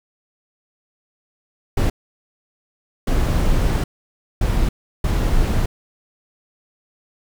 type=noise bursts at uneven times; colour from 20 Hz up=brown; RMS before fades=-17 dBFS; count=4; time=1.77-1.9 / 3.07-3.84 / 4.41-4.69 / 5.04-5.66 s; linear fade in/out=5 ms; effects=none